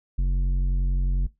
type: tone with tanh clipping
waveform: sine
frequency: 45.6 Hz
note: F#1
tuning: 24 cents flat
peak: -21 dBFS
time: 0.18-1.27 s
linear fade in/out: 10 ms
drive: 9 dB
effects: noise-tail reverb RT60 0.2 s tail -20 dB re dry